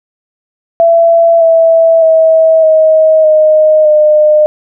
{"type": "tone with pitch steps", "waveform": "sine", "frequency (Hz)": [670, 657, 644.2, 631.7, 619.4, 607.3], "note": ["E5", "E5", "E5", "D#5", "D#5", "D#5"], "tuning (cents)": [28, -6, -40, 26, -8, -42], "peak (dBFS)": -3, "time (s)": [0.8, 4.46], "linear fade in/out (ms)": 0, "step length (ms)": 610, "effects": []}